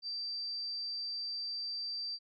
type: tone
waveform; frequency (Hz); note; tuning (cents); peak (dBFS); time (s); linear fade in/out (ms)
sine; 4677; D8; -8; -36; 0.02-2.19; 50
effects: none